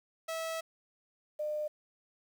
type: tone pair in turn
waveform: sawtooth / sine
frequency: 650 / 603.5 Hz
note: E5 / D5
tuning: -24 / +47 cents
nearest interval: minor second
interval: 129 cents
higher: first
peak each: -31 / -32 dBFS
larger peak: first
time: 0.28-0.61 / 1.39-1.68 s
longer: first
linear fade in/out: 10 ms
effects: 10-bit